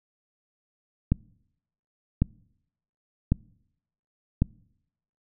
click train, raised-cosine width 5 ms, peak -8 dBFS, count 4, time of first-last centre 1.12-4.42 s, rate 0.909 Hz, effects noise-tail reverb RT60 0.8 s tail -25 dB re dry

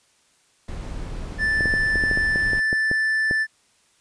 brown noise, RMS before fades -31 dBFS, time 0.68-2.6 s, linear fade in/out 5 ms
triangle tone, 1760 Hz, A6, in tune, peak -17 dBFS, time 1.38-3.47 s, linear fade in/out 50 ms
clicks, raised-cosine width 2 ms, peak -14 dBFS, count 12, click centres 1.608 / 1.657 / 1.739 / 1.957 / 2.038 / 2.113 / 2.174 / 2.359 / 2.533 / 2.729 / 2.914 / 3.311 s
effects white hiss -61 dBFS RMS until 4 s + resampled to 22050 Hz

